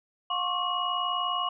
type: tone cluster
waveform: sine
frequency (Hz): 714 / 1074 / 1134 / 2900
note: F5 / C6 / C#6 / F#7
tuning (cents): +38 / +45 / +39 / -35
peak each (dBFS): -34 / -30 / -32 / -32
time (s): 0.3-1.49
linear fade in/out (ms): 5
effects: none